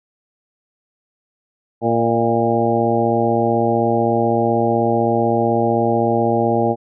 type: harmonic tone with a mistuned harmonic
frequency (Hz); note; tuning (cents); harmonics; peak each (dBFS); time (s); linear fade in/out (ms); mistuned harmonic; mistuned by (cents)
115.9; A#2; -10; 1 / 2 / 3 / 4 / 5 / 6 / 7; -24 / -21 / -21 / -21 / -22 / -23 / -21; 1.81-6.76; 50; 5; +38
effects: none